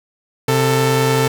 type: tone pair together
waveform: sawtooth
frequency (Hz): 130.93 / 443.6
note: C3 / A4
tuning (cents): +2 / +14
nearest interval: octave + major sixth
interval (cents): 2112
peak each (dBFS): -12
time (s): 0.48-1.28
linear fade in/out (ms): 5
effects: none